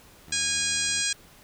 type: tone with vibrato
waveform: 15% pulse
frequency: 77.78 Hz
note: D#2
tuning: in tune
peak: -38 dBFS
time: 0.27-1.02 s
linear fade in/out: 5 ms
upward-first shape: square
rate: 16 Hz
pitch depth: 21 cents each way
type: harmonic tone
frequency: 820 Hz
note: G#5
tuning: 22 cents flat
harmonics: 2 / 3 / 4 / 5 / 6 / 7 / 8 / 9 / 10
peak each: -33 / -33 / -33 / -33 / -33 / -33 / -33 / -33 / -33 dBFS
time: 0.32-1.13 s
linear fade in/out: 5 ms
effects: pink hiss -53 dBFS RMS until 1.43 s